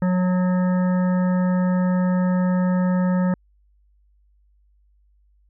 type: harmonic tone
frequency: 182.2 Hz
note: F#3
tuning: 26 cents flat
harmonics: 1 / 3 / 5 / 7 / 9 / 10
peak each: -17 / -28 / -33 / -36 / -40 / -41 dBFS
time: 0.02-3.34 s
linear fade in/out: 2 ms
effects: added 50 Hz sine -56 dBFS peak until 5.49 s